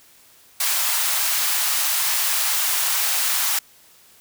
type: high-pass noise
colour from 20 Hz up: white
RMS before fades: -21 dBFS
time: 0.6-3.59 s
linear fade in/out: 5 ms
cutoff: 740 Hz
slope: 24 dB/octave
effects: white hiss -52 dBFS RMS until 4.2 s